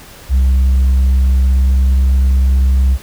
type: tone with pitch glide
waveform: sine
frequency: 65.41 to 65.83 Hz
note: C2 to C2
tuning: 0 to +11 cents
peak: -5 dBFS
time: 0.29-2.98 s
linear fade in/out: 50 ms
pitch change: +11 cents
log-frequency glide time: 1.32-1.99 s
effects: tanh soft clip ceiling -7 dBFS + pink hiss -37 dBFS RMS until 3.02 s